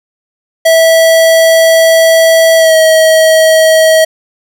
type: tone with pitch glide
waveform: square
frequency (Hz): 653 to 638.8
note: E5 to D#5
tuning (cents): -17 to +45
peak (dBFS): -4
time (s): 0.65-4.05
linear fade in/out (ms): 10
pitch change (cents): -38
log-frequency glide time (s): 2.57-2.75
effects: none